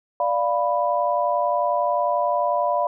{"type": "chord", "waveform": "sine", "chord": "B diminished", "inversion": "first", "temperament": "equal", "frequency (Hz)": [587.3, 698.5, 987.8], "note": ["D5", "F5", "B5"], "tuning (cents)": [0, 0, 0], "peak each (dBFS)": -23, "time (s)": [0.2, 2.87], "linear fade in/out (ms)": 2, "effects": []}